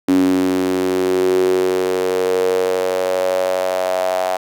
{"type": "tone with high-pass filter sweep", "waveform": "sawtooth", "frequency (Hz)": 92.5, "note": "F#2", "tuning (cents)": 0, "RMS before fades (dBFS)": -17, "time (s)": [0.08, 4.37], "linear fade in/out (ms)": 5, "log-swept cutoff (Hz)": [280, 690], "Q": 7.8, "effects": []}